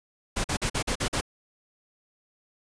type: noise bursts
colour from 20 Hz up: pink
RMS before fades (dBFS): -27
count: 7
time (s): 0.36-1.211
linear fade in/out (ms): 10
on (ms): 83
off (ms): 45
effects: resampled to 22050 Hz